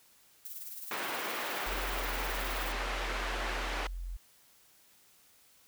violet noise with tremolo, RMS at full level -41 dBFS, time 0.45-2.72 s, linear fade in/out 2 ms, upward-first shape triangle, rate 19 Hz, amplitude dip 60%
white band-pass noise, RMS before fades -37 dBFS, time 0.91-3.87 s, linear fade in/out 2 ms, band 300 to 2100 Hz, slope 12 dB/octave
sine tone, 43.65 Hz, F1, in tune, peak -36 dBFS, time 1.66-4.17 s, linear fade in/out 10 ms
effects white hiss -63 dBFS RMS until 5.67 s

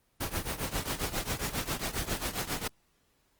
pink noise with tremolo, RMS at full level -30 dBFS, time 0.2-2.68 s, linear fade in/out 10 ms, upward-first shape triangle, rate 7.4 Hz, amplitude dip 90%, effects pink hiss -71 dBFS RMS until 3.39 s + Opus 24 kbps

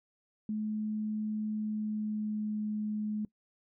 sine tone with pitch glide, 214.2 to 212.2 Hz, A3 to G#3, -46 to +38 cents, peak -31 dBFS, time 0.49-3.25 s, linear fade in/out 2 ms, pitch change -16 cents, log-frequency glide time 1.49-2.64 s, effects noise-tail reverb RT60 0.1 s tail -21 dB re dry

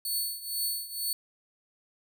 5% pulse tone with tremolo, 4440 Hz, C#8, 2 cents sharp, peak -20 dBFS, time 0.05-1.13 s, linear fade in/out 2 ms, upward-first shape triangle, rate 2.1 Hz, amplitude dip 85%, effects none

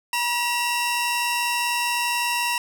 sawtooth tone pair together, 961 / 2718 Hz, B5 / F7, -48 / -48 cents, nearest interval octave + tritone, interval 1800 cents, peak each -20 / -22 dBFS, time 0.13-2.58 s, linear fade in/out 2 ms, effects none

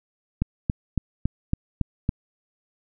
click train, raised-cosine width 5 ms, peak -9 dBFS, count 7, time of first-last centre 0.42-2.091 s, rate 3.59 Hz, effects none

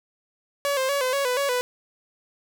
sawtooth tone with pitch steps, 566 / 525 / 564 / 511 / 558 / 498.5 / 561 / 496.1 Hz, C#5 / C5 / C#5 / C5 / C#5 / B4 / C#5 / B4, +36 / +6 / +30 / -41 / +11 / +16 / +21 / +8 cents, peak -18 dBFS, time 0.65-1.61 s, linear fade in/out 0 ms, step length 120 ms, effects none

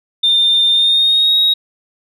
sine tone with pitch glide, 3608 to 3785 Hz, A7 to A#7, +43 to +26 cents, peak -8 dBFS, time 0.23-1.54 s, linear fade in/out 10 ms, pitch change +83 cents, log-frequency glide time 0.7-1.37 s, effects tanh soft clip ceiling -5 dBFS

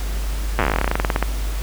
slowing click train, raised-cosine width 0.5 ms, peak -3 dBFS, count 24, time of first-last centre 0.59-1.226 s, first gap 8 ms, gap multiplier 1.1, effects added 50 Hz sine -21 dBFS peak until 1.62 s + pink hiss -34 dBFS RMS until 1.62 s

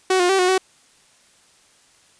sawtooth tone with pitch steps, 374.7 / 356.1 / 385.5 / 364 / 376.3 Hz, F#4 / F4 / G4 / F#4 / F#4, +22 / +34 / -29 / -28 / +29 cents, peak -11 dBFS, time 0.1-0.58 s, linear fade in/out 5 ms, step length 96 ms, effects white hiss -55 dBFS RMS until 2.19 s + resampled to 22050 Hz

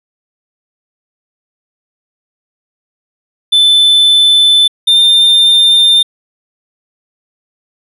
triangle tone pair in turn, 3520 / 3604 Hz, A7 / A7, 0 / +41 cents, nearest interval unison, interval 41 cents, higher second, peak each -3 dBFS, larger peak neither, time 3.52-4.68 / 4.87-6.03 s, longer neither, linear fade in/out 10 ms, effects resampled to 32000 Hz

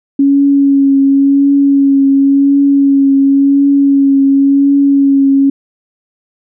sine tone with vibrato, 277.2 Hz, C#4, in tune, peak -5 dBFS, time 0.19-5.5 s, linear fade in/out 5 ms, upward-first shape triangle, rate 0.93 Hz, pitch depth 23 cents each way, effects none

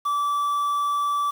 triangle tone with quantisation, 1158 Hz, D6, 25 cents flat, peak -19 dBFS, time 0.05-1.31 s, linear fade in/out 10 ms, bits 7, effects none

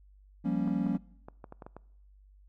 triangle chord, G half-diminished seventh, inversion third, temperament equal, 174.61 / 196 / 233.1 / 277.2 Hz, F3 / G3 / Bb3 / Db4, 0 / 0 / 0 / 0 cents, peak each -31 dBFS, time 0.44-0.98 s, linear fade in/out 20 ms
clicks, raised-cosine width 1 ms, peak -30 dBFS, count 9, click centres 0.677 / 0.866 / 0.95 / 1.285 / 1.442 / 1.524 / 1.622 / 1.665 / 1.766 s
effects noise-tail reverb RT60 0.8 s tail -23 dB re dry + added 49 Hz sine -55 dBFS peak until 2.48 s

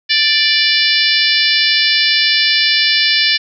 harmonic tone, 587.3 Hz, D5, in tune, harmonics 3 / 4 / 5 / 6 / 7 / 8 / 9, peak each -18 / -18 / -18 / -18 / -18 / -18 / -18 dBFS, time 0.09-3.38 s, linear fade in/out 20 ms, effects none

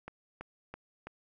click train, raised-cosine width 0.5 ms, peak -27 dBFS, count 4, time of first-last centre 0.08-1.07 s, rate 3.03 Hz, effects none

